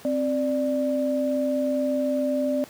sine tone pair together, 262.3 / 590 Hz, C4 / D5, +4 / +8 cents, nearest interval octave + major second, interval 1404 cents, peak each -24 dBFS, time 0.05-2.64 s, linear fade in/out 0 ms, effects pink hiss -47 dBFS RMS until 2.69 s + high-pass 150 Hz 12 dB/octave

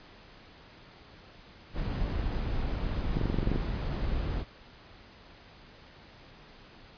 brown noise, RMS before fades -31 dBFS, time 1.73-4.45 s, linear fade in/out 50 ms
click train, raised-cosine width 3 ms, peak -16 dBFS, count 10, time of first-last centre 3.17-3.56 s, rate 23.1 Hz
effects pink hiss -53 dBFS RMS until 6.97 s + resampled to 11025 Hz

